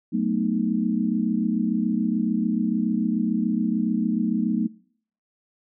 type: chord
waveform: sine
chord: B dominant seventh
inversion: second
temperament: equal with one note detuned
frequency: 185 / 220 / 246.9 / 309.9 Hz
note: F#3 / A3 / B3 / D#4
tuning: 0 / 0 / 0 / -7 cents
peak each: -27 / -24 / -27 / -29 dBFS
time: 0.12-4.68 s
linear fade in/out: 20 ms
effects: noise-tail reverb RT60 0.6 s tail -24 dB re dry